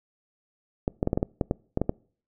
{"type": "clicks", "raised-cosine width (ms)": 2, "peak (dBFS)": -10, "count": 11, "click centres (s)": [0.879, 1.029, 1.074, 1.131, 1.175, 1.229, 1.412, 1.511, 1.774, 1.816, 1.894], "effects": ["noise-tail reverb RT60 0.5 s tail -26 dB re dry"]}